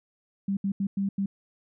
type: tone bursts at uneven times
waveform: sine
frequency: 197 Hz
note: G3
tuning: 9 cents sharp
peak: -24 dBFS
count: 5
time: 0.48-0.57 / 0.64-0.72 / 0.8-0.87 / 0.97-1.09 / 1.18-1.26 s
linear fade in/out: 5 ms
effects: none